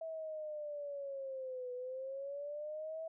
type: linear two-way sweep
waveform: sine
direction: down then up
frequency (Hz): 653 to 493.9 to 653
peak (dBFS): -40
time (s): 0.01-3.08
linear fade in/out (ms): 5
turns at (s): 1.73
effects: none